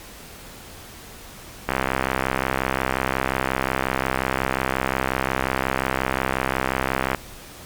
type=click train; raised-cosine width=0.5 ms; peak=-5 dBFS; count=359; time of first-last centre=1.69-7.147 s; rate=65.6 Hz; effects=pink hiss -41 dBFS RMS until 7.65 s + MP3 96 kbps